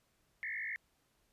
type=tone with frequency modulation; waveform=sine; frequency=1975.5 Hz; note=B6; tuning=in tune; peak=-37 dBFS; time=0.43-0.76 s; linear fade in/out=0 ms; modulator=53.1 Hz; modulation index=4.2; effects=pink hiss -75 dBFS RMS until 1.32 s + resampled to 32000 Hz